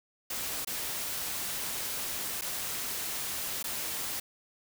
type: noise with dropouts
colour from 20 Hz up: white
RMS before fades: -35 dBFS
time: 0.3-4.2 s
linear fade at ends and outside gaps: 5 ms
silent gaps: 0.648-0.671 / 2.412-2.419 / 3.628-3.64 s
effects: none